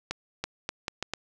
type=accelerating click train; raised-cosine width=0.2 ms; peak=-13 dBFS; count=6; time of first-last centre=0.11-1.136 s; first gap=330 ms; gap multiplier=0.76; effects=none